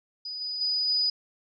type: tone with level steps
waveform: sine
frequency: 4961 Hz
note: D#8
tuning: 6 cents flat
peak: -33 / -30 / -24 / -22 dBFS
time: 0.25-1.1 s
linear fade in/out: 5 ms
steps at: 0.41 / 0.61 / 0.88 s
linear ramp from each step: 2 ms
effects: none